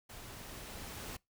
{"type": "noise with level ramp", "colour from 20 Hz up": "pink", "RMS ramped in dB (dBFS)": [-50, -44], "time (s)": [0.09, 1.17], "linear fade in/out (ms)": 10, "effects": ["noise-tail reverb RT60 0.2 s tail -24 dB re dry"]}